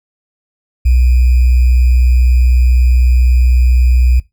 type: tone with sample-and-hold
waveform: sine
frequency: 62 Hz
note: B1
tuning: 7 cents sharp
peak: -6 dBFS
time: 0.85-4.2 s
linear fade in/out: 10 ms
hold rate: 2450 Hz
effects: noise-tail reverb RT60 0.2 s tail -20 dB re dry